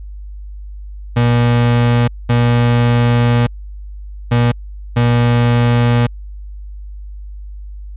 35% pulse tone bursts at uneven times, 119.6 Hz, A#2, 45 cents sharp, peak -8 dBFS, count 4, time 1.16-2.08 / 2.29-3.47 / 4.31-4.52 / 4.96-6.07 s, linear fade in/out 10 ms, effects added 50 Hz sine -27 dBFS peak until 7.96 s + resampled to 8000 Hz

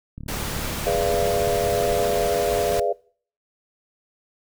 click train, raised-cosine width 5 ms, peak -23 dBFS, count 69, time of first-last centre 0.18-2.053 s, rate 36.3 Hz
pink noise, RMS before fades -29 dBFS, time 0.28-2.8 s, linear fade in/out 5 ms
sine chord, G# diminished seventh, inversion none, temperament equal with one note detuned, 415.3 / 493.9 / 587.3 / 686.1 Hz, G#4 / B4 / D5 / F5, 0 / 0 / 0 / -31 cents, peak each -25 dBFS, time 0.86-2.93 s, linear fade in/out 10 ms
effects noise-tail reverb RT60 0.5 s tail -23 dB re dry

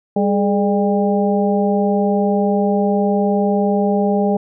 harmonic tone with a mistuned harmonic, 200 Hz, G3, 35 cents sharp, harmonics 1 / 2 / 3 / 4, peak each -16 / -19 / -21 / -22 dBFS, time 0.16-4.37 s, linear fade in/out 5 ms, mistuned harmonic 2, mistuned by +81 cents, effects none

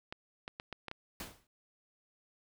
clicks, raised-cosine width 0.3 ms, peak -25 dBFS, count 6, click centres 0.125 / 0.479 / 0.599 / 0.727 / 0.883 / 0.914 s
pink noise with exponential decay, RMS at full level -39 dBFS, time 1.2-1.47 s, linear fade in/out 2 ms, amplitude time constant 57 ms
effects none

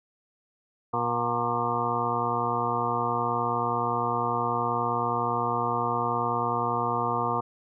harmonic tone with a mistuned harmonic, 119.3 Hz, A#2, 41 cents sharp, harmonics 1 / 2 / 3 / 4 / 6 / 7 / 8 / 9 / 10, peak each -35 / -36 / -37 / -33 / -32 / -37 / -31 / -31 / -31 dBFS, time 0.93-7.41 s, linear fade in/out 10 ms, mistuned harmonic 8, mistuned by -54 cents, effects none

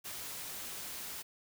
white noise, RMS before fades -43 dBFS, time 0.04-1.23 s, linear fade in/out 20 ms, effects none

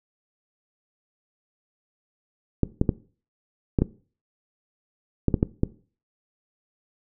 clicks, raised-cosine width 3 ms, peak -6 dBFS, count 9, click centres 2.633 / 2.814 / 2.892 / 3.788 / 3.82 / 5.283 / 5.342 / 5.429 / 5.634 s, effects noise-tail reverb RT60 0.4 s tail -19 dB re dry

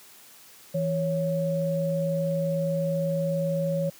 sine tone pair together, 164.82 / 554.4 Hz, E3 / C#5, 0 / 0 cents, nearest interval octave + major sixth, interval 2100 cents, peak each -26 dBFS, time 0.74-3.9 s, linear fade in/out 10 ms, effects white hiss -51 dBFS RMS until 3.99 s + high-pass 100 Hz 12 dB/octave

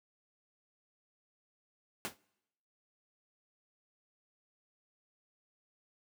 pink noise with exponential decay, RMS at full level -34 dBFS, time 2.05-2.17 s, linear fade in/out 0 ms, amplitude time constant 25 ms, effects noise-tail reverb RT60 0.9 s tail -25 dB re dry + high-pass 100 Hz 12 dB/octave

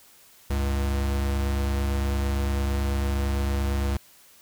square tone pair together, 69.11 / 98 Hz, C#2 / G2, -5 / 0 cents, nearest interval tritone, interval 605 cents, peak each -24 / -34 dBFS, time 0.5-3.97 s, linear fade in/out 5 ms, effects white hiss -54 dBFS RMS until 4.41 s

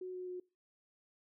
sine tone with pitch steps, 368.2 / 365.2 / 362.3 Hz, F#4 / F#4 / F#4, -8 / -23 / -36 cents, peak -40 dBFS, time 0.01-0.4 s, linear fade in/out 5 ms, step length 130 ms, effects noise-tail reverb RT60 0.3 s tail -23 dB re dry

